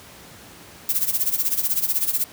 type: noise with tremolo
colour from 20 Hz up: violet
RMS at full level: -19 dBFS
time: 0.89-2.24 s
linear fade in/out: 0 ms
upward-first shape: sine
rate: 16 Hz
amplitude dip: 80%
effects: pink hiss -44 dBFS RMS until 2.32 s + high-pass 80 Hz 12 dB/octave